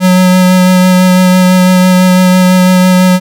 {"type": "tone with vibrato", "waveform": "square", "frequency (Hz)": 183.5, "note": "F#3", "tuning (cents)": -14, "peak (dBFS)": -4, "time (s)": [0, 3.2], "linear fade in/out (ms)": 50, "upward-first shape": "sine", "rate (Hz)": 6, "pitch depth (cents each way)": 13, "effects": []}